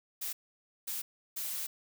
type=noise bursts at uneven times; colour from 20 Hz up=blue; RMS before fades=-37 dBFS; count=3; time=0.21-0.33 / 0.87-1.02 / 1.36-1.67 s; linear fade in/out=10 ms; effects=none